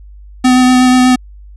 square tone with vibrato, 253.2 Hz, B3, 43 cents sharp, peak -6 dBFS, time 0.44-1.16 s, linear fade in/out 10 ms, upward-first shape sine, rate 8.2 Hz, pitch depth 13 cents each way, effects added 50 Hz sine -32 dBFS peak until 1.56 s + resampled to 24000 Hz

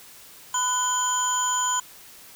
sine tone cluster, 1005 / 1477 / 3140 / 6970 Hz, B5 / F#6 / G7 / A8, +30 / -3 / +2 / -17 cents, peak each -24 / -32 / -32 / -24 dBFS, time 0.54-1.8 s, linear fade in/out 5 ms, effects tanh soft clip ceiling -14 dBFS + white hiss -47 dBFS RMS until 2.35 s

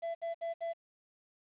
triangle tone bursts, 670 Hz, E5, 28 cents sharp, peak -32 dBFS, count 4, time 0.02-0.735 s, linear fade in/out 20 ms, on 130 ms, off 65 ms, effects resampled to 8000 Hz + 11-bit

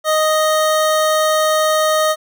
25% pulse tone, 622.3 Hz, D#5, in tune, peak -9 dBFS, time 0.04-2.16 s, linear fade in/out 50 ms, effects none

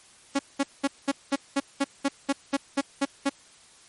sawtooth tone bursts, 277.5 Hz, C#4, 2 cents sharp, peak -17 dBFS, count 13, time 0.35-3.296 s, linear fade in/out 10 ms, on 42 ms, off 200 ms, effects white hiss -54 dBFS RMS until 3.88 s + MP3 48 kbps

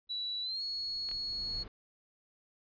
brown noise with exponential growth, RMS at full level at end -43 dBFS, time 0.07-1.68 s, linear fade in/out 2 ms, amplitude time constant 350 ms
sine tone with pitch glide, 3935 to 4341 Hz, B7 to C#8, -7 to -37 cents, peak -34 dBFS, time 0.09-1.64 s, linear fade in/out 20 ms, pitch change +170 cents, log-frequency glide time 0.42-0.62 s
clicks, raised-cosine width 0.2 ms, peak -30 dBFS, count 2, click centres 1.089 / 1.114 s
effects resampled to 11025 Hz

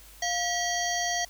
harmonic tone with a mistuned harmonic, 645 Hz, E5, 38 cents flat, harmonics 1 / 3 / 5 / 7 / 9 / 10, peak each -30 / -32 / -36 / -35 / -33 / -37 dBFS, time 0.22-1.25 s, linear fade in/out 5 ms, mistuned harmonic 1, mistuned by +150 cents, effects added 50 Hz sine -52 dBFS peak until 1.29 s + white hiss -52 dBFS RMS until 1.29 s

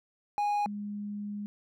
triangle / sine tone pair in turn, 825 / 205.9 Hz, G#5 / G#3, -12 / -15 cents, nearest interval 2 octaves, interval 2403 cents, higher first, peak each -24 / -34 dBFS, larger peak first, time 0.38-0.66 / 0.66-1.46 s, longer second, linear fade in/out 0 ms, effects none

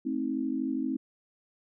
sine chord, A diminished, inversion none, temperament just, 220 / 264 / 316.8 Hz, A3 / C4 / Eb4, 0 / +16 / +31 cents, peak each -36 / -30 / -33 dBFS, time 0.05-0.97 s, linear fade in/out 10 ms, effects none

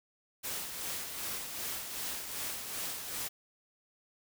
white noise with tremolo, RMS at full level -37 dBFS, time 0.43-3.29 s, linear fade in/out 20 ms, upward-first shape sine, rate 2.6 Hz, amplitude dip 45%, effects none

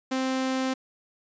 sawtooth tone, 261.6 Hz, C4, in tune, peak -21 dBFS, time 0.11-0.74 s, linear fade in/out 10 ms, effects resampled to 16000 Hz

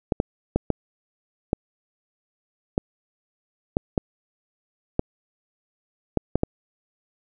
clicks, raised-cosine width 2 ms, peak -6 dBFS, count 12, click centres 0.122 / 0.201 / 0.56 / 0.703 / 1.531 / 2.779 / 3.769 / 3.978 / 4.994 / 6.173 / 6.356 / 6.434 s, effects none

